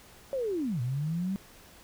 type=linear two-way sweep; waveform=sine; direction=down then up; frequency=560 to 116.8 to 198.4 Hz; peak=-28 dBFS; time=0.33-1.36 s; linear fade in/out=0 ms; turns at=0.81 s; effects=pink hiss -54 dBFS RMS until 1.83 s